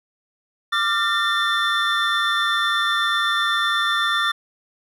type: tone cluster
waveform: triangle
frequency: 1182 / 1386 / 1809 / 3538 Hz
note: D6 / F6 / A6 / A7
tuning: +11 / -14 / +48 / +9 cents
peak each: -22 dBFS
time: 0.72-4.32 s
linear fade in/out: 10 ms
effects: none